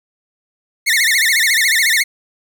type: tone with vibrato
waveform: sawtooth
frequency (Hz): 1975.5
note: B6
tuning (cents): 0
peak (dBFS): -8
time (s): 0.86-2.04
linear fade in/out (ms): 20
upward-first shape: sine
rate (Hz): 14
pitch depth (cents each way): 200
effects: none